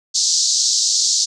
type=band-pass noise; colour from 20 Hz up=white; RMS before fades=-17 dBFS; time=0.14-1.26 s; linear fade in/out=20 ms; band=4100 to 7000 Hz; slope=48 dB/octave; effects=resampled to 22050 Hz